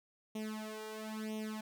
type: tone with flanger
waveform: sawtooth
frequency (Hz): 216.7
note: A3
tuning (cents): -26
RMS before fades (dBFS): -42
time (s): 0.35-1.61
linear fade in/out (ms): 5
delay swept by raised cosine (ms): 0.32 to 2.12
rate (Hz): 1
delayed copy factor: +0.95
effects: none